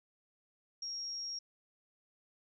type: tone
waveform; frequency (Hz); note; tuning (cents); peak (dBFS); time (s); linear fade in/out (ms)
sine; 5588; F8; 0; -38; 0.82-1.39; 5
effects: none